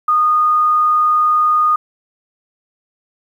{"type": "tone", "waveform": "sine", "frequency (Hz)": 1230, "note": "D#6", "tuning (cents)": -20, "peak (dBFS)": -10, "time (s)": [0.08, 1.76], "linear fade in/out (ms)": 5, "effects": ["8-bit"]}